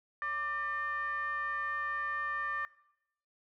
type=ring-modulated tone; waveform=triangle; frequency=311.1 Hz; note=D#4; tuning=in tune; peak=-28 dBFS; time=0.22-2.65 s; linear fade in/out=0 ms; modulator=1490 Hz; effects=noise-tail reverb RT60 0.8 s tail -20 dB re dry